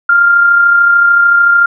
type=tone with amplitude modulation; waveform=sine; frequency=1396.9 Hz; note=F6; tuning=in tune; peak=-3 dBFS; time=0.09-1.66 s; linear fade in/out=5 ms; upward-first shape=sine; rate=33.5 Hz; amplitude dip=35%; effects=none